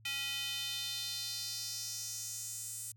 square tone with high-pass filter sweep, 277.2 Hz, C#4, in tune, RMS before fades -40 dBFS, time 0.05-2.92 s, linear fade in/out 5 ms, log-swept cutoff 2600 to 8400 Hz, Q 2.8, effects added 110 Hz sine -58 dBFS peak until 2.96 s

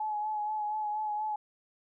sine tone with vibrato, 849 Hz, G#5, 38 cents sharp, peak -30 dBFS, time 0-1.36 s, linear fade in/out 5 ms, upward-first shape sine, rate 4.2 Hz, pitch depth 28 cents each way, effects none

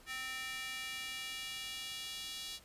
square tone with high-pass filter sweep, 260 Hz, C4, 11 cents flat, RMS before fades -43 dBFS, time 0.06-2.6 s, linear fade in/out 50 ms, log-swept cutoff 1900 to 3600 Hz, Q 2.1, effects pink hiss -61 dBFS RMS until 2.64 s + resampled to 32000 Hz

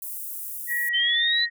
pink high-pass noise, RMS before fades -34 dBFS, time 0.02-0.89 s, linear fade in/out 2 ms, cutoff 11000 Hz, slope 24 dB/octave
sine tone with pitch glide, 1912 to 1877 Hz, A#6 to A#6, +43 to +11 cents, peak -23 dBFS, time 0.67-1.5 s, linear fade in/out 50 ms, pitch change -32 cents, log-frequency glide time 1.09-1.15 s
sine linear sweep, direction up, 3036 to 4063 Hz, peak -21 dBFS, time 0.93-1.46 s, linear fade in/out 20 ms
effects none

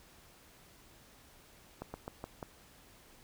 slowing click train, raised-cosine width 1 ms, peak -26 dBFS, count 5, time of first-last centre 1.82-2.428 s, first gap 120 ms, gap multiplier 1.16, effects pink hiss -60 dBFS RMS until 3.23 s

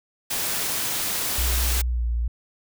white noise, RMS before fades -26 dBFS, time 0.3-1.82 s, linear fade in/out 10 ms
sine tone with pitch glide, 61 to 58.38 Hz, B1 to A#1, -21 to +3 cents, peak -21 dBFS, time 1.38-2.28 s, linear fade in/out 5 ms, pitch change -76 cents, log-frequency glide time 1.88-2.05 s
effects none

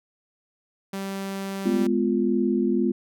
sawtooth tone, 195 Hz, G3, 9 cents flat, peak -25 dBFS, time 0.93-1.87 s, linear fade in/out 5 ms
sine chord, F diminished, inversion first, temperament just, 209.5 / 251.4 / 349.2 Hz, Ab3 / Cb4 / F4, +15 / +31 / 0 cents, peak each -24 dBFS, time 1.65-2.92 s, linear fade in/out 10 ms
effects none

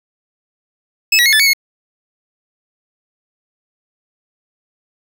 25% pulse tone with pitch steps, 2597 / 1925 / 2165 / 1745 / 2231 / 2174 Hz, E7 / B6 / C#7 / A6 / C#7 / C#7, -26 / -45 / -41 / -15 / +11 / -34 cents, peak -5 dBFS, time 1.12-1.534 s, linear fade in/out 5 ms, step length 69 ms, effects none

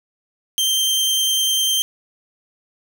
sawtooth tone, 3145 Hz, G7, 5 cents sharp, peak -13 dBFS, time 0.58-1.82 s, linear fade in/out 0 ms, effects none

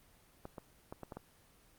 clicks, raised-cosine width 1 ms, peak -29 dBFS, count 6, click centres 0.454 / 0.582 / 0.925 / 1.033 / 1.122 / 1.17 s, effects pink hiss -65 dBFS RMS until 1.78 s + Opus 24 kbps

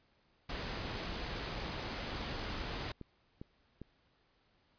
pink noise, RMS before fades -40 dBFS, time 0.49-2.92 s, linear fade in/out 5 ms
click train, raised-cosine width 3 ms, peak -32 dBFS, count 5, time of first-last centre 2.21-3.816 s, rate 2.49 Hz
effects pink hiss -72 dBFS RMS until 4.78 s + resampled to 11025 Hz

